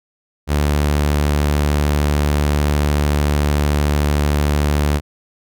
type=tone; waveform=sawtooth; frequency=73.42 Hz; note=D2; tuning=in tune; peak=-10 dBFS; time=0.47-5.01 s; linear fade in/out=50 ms; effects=none